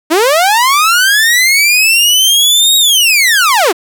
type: linear two-way sweep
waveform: sawtooth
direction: up then down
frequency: 297.1 to 3805 to 297.1 Hz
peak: -3 dBFS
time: 0.1-3.73 s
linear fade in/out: 20 ms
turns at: 2.77 s
effects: 7-bit